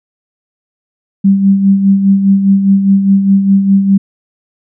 sine tone with tremolo, 196 Hz, G3, in tune, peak -3 dBFS, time 1.24-3.98 s, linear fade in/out 10 ms, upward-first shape sine, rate 4.9 Hz, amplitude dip 55%, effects none

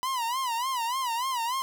45% pulse tone with vibrato, 987.8 Hz, B5, in tune, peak -27 dBFS, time 0.03-1.62 s, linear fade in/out 0 ms, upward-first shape sine, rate 3.4 Hz, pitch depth 140 cents each way, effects none

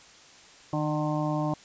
harmonic tone with a mistuned harmonic, 151.3 Hz, D#3, 48 cents flat, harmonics 1 / 2 / 4 / 5 / 6 / 7, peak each -29 / -30 / -33 / -36 / -37 / -37 dBFS, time 0.73-1.54 s, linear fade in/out 2 ms, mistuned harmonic 1, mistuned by +24 cents, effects white hiss -52 dBFS RMS until 1.64 s + resampled to 16000 Hz

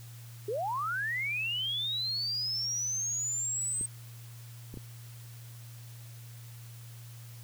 sine linear sweep, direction up, 384.4 to 8372 Hz, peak -30 dBFS, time 0.48-3.86 s, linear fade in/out 5 ms
clicks, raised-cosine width 3 ms, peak -29 dBFS, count 3, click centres 3.812 / 4.741 / 4.773 s
effects added 117 Hz sine -45 dBFS peak until 7.43 s + white hiss -55 dBFS RMS until 7.43 s

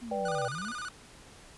sine linear two-way sweep, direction down then up, 246.5 to 119.3 to 246.5 Hz, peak -38 dBFS, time 0.01-0.73 s, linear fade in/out 20 ms, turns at 0.48 s
sine chord, G major, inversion first, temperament just, 490 / 588 / 784 Hz, B4 / D5 / G5, -14 / +2 / 0 cents, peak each -34 dBFS, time 0.11-0.48 s, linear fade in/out 5 ms
45% pulse tone with vibrato, 1338 Hz, E6, 25 cents sharp, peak -36 dBFS, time 0.25-0.89 s, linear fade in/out 5 ms, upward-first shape square, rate 15 Hz, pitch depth 170 cents each way
effects pink hiss -53 dBFS RMS until 1.57 s + resampled to 24000 Hz

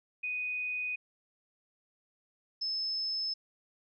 sine tone pair in turn, 2489 / 5227 Hz, D#7 / E8, 0 / -16 cents, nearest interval octave + minor second, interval 1284 cents, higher second, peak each -32 / -31 dBFS, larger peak second, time 0.23-0.96 / 2.61-3.34 s, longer neither, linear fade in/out 10 ms, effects none

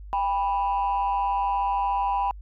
sine tone pair together, 798.1 / 985 Hz, G5 / B5, +31 / -5 cents, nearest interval major third, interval 364 cents, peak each -23 dBFS, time 0.13-2.31 s, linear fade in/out 0 ms, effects tanh soft clip ceiling -18 dBFS + added 50 Hz sine -38 dBFS peak until 2.41 s

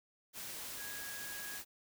sine tone in noise, 1654 Hz, G#6, 8 cents flat, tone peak -47 dBFS, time 0.76-1.61 s, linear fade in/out 50 ms, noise white, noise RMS -45 dBFS, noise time 0.33-1.65 s, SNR -5 dB, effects none

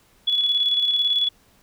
sine tone with tremolo, 3399 Hz, G#7, 39 cents sharp, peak -16 dBFS, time 0.27-1.29 s, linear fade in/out 10 ms, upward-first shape square, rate 18 Hz, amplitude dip 40%, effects pink hiss -58 dBFS RMS until 1.62 s

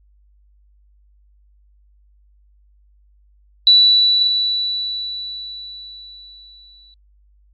sine tone with exponential decay, 3951 Hz, B7, in tune, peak -6 dBFS, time 3.67-6.94 s, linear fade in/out 1 ms, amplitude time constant 710 ms, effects added 50 Hz sine -51 dBFS peak until 7.53 s + AAC 32 kbps

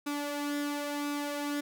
sawtooth tone with flanger, 290 Hz, D4, 22 cents flat, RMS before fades -34 dBFS, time 0.06-1.61 s, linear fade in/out 10 ms, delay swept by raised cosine 0.79 to 2.89 ms, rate 0.97 Hz, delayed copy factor +0.5, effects none

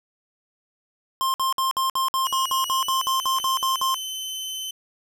square tone bursts, 1056 Hz, C6, 16 cents sharp, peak -21 dBFS, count 15, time 1.21-3.944 s, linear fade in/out 0 ms, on 130 ms, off 56 ms
sawtooth tone with pitch glide, 2904 to 3057 Hz, F#7 to G7, -33 to -44 cents, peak -26 dBFS, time 2.25-4.71 s, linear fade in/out 5 ms, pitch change +89 cents, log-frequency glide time 2.64-3.14 s
clicks, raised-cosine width 0.3 ms, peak -27 / -25 dBFS, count 2, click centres 3.366 / 3.4 s
effects none

